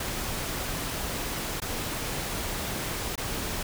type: noise with dropouts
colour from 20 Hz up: pink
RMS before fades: -32 dBFS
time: 0-3.63 s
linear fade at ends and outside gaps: 5 ms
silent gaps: 1.602-1.618 / 3.157-3.177 s
effects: none